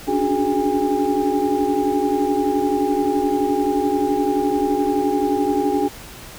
sine tone cluster, 282.5 / 294.1 / 369.7 / 416.9 / 811 Hz, C#4 / D4 / F#4 / G#4 / G#5, +33 / +3 / -1 / +7 / -41 cents, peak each -23 dBFS, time 0.07-5.89 s, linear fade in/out 20 ms, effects pink hiss -38 dBFS RMS until 6.38 s

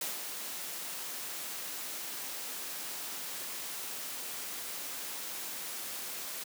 white noise with ADSR envelope, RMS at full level -35 dBFS, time 0.01-6.44 s, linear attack 4 ms, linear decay 160 ms, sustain -5 dB, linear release 10 ms, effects high-pass 200 Hz 12 dB/octave

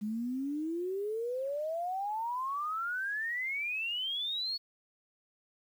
sine exponential sweep, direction up, 205.7 to 4435 Hz, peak -32 dBFS, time 0.01-4.58 s, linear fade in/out 20 ms, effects 10-bit

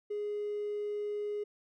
triangle tone with hard clipping, 415.3 Hz, G#4, in tune, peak -33 dBFS, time 0.1-1.44 s, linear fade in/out 10 ms, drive 3 dB, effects none

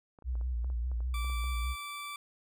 clicks, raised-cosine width 1 ms, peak -40 dBFS, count 11, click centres 0.188 / 0.223 / 0.354 / 0.412 / 0.645 / 0.701 / 0.916 / 1.005 / 1.246 / 1.299 / 1.441 s
sine tone with vibrato, 60.5 Hz, B1, 35 cents flat, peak -30 dBFS, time 0.24-1.76 s, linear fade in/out 50 ms, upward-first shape square, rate 5 Hz, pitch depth 65 cents each way
20% pulse tone, 1164 Hz, D6, 16 cents flat, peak -34 dBFS, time 1.14-2.16 s, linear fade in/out 2 ms
effects none

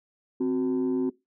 sine tone pair together, 261.6 / 370.4 Hz, C4 / F#4, 0 / +2 cents, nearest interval tritone, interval 602 cents, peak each -23 / -25 dBFS, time 0.4-1.1 s, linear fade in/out 10 ms, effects noise-tail reverb RT60 0.2 s tail -21 dB re dry + tanh soft clip ceiling -20 dBFS

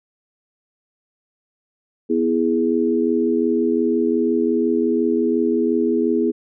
sine chord, E major, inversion second, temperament equal, 246.9 / 329.6 / 415.3 Hz, B3 / E4 / G#4, 0 / 0 / 0 cents, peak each -20 dBFS, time 2.09-6.32 s, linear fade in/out 20 ms, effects none

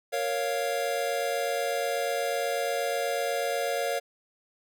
square chord, Bb minor, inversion none, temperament equal, 466.2 / 554.4 / 698.5 Hz, Bb4 / Db5 / F5, 0 / 0 / 0 cents, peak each -33 / -31 / -32 dBFS, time 0.12-4 s, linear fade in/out 20 ms, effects none

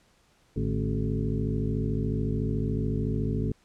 harmonic tone with a mistuned harmonic, 53.8 Hz, A1, 38 cents flat, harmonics 1 / 2 / 3 / 4 / 5 / 7 / 8, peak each -32 / -30 / -32 / -33 / -34 / -38 / -37 dBFS, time 0.56-3.52 s, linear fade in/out 5 ms, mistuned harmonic 3, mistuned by -120 cents, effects pink hiss -64 dBFS RMS until 3.64 s + low-pass 9000 Hz 12 dB/octave

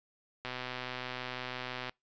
click train, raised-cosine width 0.3 ms, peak -22 dBFS, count 183, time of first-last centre 0.45-1.894 s, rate 126 Hz, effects noise-tail reverb RT60 0.2 s tail -26 dB re dry + resampled to 16000 Hz

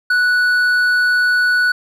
sine tone with hard clipping, 1477 Hz, F#6, 3 cents flat, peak -13 dBFS, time 0.1-1.72 s, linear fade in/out 5 ms, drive 5 dB, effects none

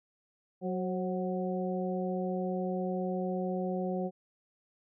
harmonic tone with a mistuned harmonic, 185 Hz, F#3, in tune, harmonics 1 / 2 / 3 / 4, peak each -33 / -36 / -37 / -40 dBFS, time 0.61-4.11 s, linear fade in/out 50 ms, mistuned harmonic 3, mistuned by -45 cents, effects none

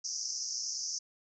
pink band-pass noise, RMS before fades -37 dBFS, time 0.04-0.99 s, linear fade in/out 10 ms, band 5100 to 6400 Hz, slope 96 dB/octave, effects none

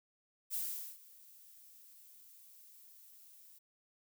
violet noise with ADSR envelope, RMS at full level -37 dBFS, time 0.5-3.59 s, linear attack 43 ms, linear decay 430 ms, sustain -22 dB, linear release 13 ms, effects none

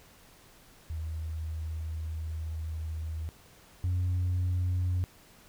sine tone pair in turn, 79.6 / 90.3 Hz, D#2 / F#2, +40 / -42 cents, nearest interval major second, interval 218 cents, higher second, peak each -32 / -24 dBFS, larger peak second, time 0.9-3.29 / 3.84-5.04 s, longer first, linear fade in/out 0 ms, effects tanh soft clip ceiling -24 dBFS + pink hiss -57 dBFS RMS until 5.48 s

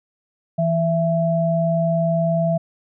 sine tone pair together, 164.81 / 665.4 Hz, E3 / E5, 0 / +16 cents, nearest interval 2 octaves, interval 2416 cents, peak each -19 / -19 dBFS, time 0.58-2.58 s, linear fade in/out 10 ms, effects none

